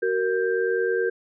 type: tone cluster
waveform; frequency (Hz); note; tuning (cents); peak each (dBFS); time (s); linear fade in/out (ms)
sine; 375.2 / 464.5 / 1578; F#4 / A#4 / G6; +24 / -6 / +11; -25 / -23 / -29; 0.02-1.1; 10
effects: none